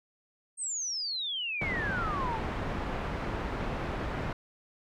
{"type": "exponential sweep", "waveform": "sine", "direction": "down", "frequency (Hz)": [8680, 840], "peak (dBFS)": -31, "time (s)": [0.57, 2.4], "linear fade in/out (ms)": 50}
{"type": "low-pass noise", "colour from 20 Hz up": "pink", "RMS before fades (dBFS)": -34, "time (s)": [1.61, 4.33], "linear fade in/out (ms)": 5, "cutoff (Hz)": 1800, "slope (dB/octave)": 12}
{"effects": []}